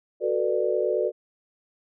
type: chord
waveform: sine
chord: B minor seventh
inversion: second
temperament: just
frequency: 370.4 / 444.5 / 493.9 / 592.7 Hz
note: F#4 / A4 / B4 / D5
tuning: +2 / +18 / 0 / +16 cents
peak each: -27 dBFS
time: 0.2-1.12 s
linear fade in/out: 50 ms
effects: none